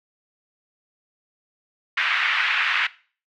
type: band-pass noise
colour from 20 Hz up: pink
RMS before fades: -22 dBFS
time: 1.97-2.87 s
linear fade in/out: 5 ms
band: 1400 to 2800 Hz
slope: 24 dB/octave
effects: noise-tail reverb RT60 0.4 s tail -19 dB re dry